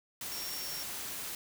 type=tone in noise; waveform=sine; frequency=5530 Hz; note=F8; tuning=18 cents flat; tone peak=-41 dBFS; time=0.32-0.83 s; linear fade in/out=2 ms; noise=white; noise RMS=-40 dBFS; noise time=0.21-1.35 s; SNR=-4 dB; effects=none